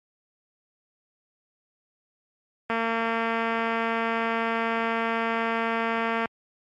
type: click train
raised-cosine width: 0.5 ms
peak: -12 dBFS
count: 812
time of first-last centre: 2.7-6.257 s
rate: 228 Hz
effects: high-pass 80 Hz 12 dB/octave + MP3 64 kbps